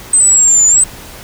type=exponential two-way sweep; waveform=sine; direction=down then up; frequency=8270 to 6960 to 8270 Hz; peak=-5 dBFS; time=0.13-0.84 s; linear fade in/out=5 ms; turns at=0.67 s; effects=pink hiss -32 dBFS RMS until 1.23 s